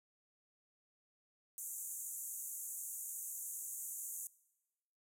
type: band-pass noise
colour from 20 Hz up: pink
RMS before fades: -45 dBFS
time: 1.58-4.27 s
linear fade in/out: 0 ms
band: 6500 to 15000 Hz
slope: 96 dB/octave
effects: noise-tail reverb RT60 1.0 s tail -21 dB re dry